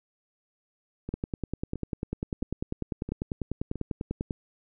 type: two click trains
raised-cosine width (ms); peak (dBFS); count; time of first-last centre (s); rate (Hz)
3; -22 / -17; 5 / 33; 1.09-3.757 / 1.14-4.308; 1.5 / 10.1
effects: none